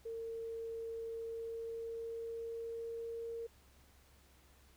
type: tone with pitch glide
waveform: sine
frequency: 455.7 to 461.5 Hz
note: A#4 to A#4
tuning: -39 to -17 cents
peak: -40 dBFS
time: 0.05-3.47 s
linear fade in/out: 10 ms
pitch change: +22 cents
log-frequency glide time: 1.04-3.26 s
effects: added 67 Hz sine -65 dBFS peak until 4.76 s + pink hiss -67 dBFS RMS until 4.76 s